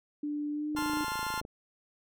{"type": "tone with pitch glide", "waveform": "sine", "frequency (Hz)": [295, 302.1], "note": ["D4", "D4"], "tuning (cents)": [8, 49], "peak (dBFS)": -31, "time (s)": [0.23, 1.04], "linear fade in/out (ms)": 5, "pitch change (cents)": 41, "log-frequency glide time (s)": [0.51, 0.71]}
{"type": "click train", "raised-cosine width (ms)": 2, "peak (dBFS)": -30, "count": 20, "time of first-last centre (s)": [0.75, 1.451], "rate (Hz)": 27.1}
{"type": "chord", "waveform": "40% pulse", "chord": "F major", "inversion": "first", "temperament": "just", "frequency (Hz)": [873.1, 1047.7, 1396.9], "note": ["A5", "C6", "F6"], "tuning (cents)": [-14, 2, 0], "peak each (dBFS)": -36, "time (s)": [0.76, 1.41], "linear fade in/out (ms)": 10}
{"effects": []}